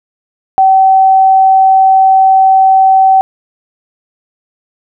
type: tone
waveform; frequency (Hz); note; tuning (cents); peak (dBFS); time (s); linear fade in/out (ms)
sine; 766; G5; -40; -3; 0.58-3.21; 0
effects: none